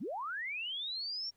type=linear sweep; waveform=sine; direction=up; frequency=142.2 to 5588 Hz; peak=-36 dBFS; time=0-1.31 s; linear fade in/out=20 ms; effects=pink hiss -75 dBFS RMS until 1.36 s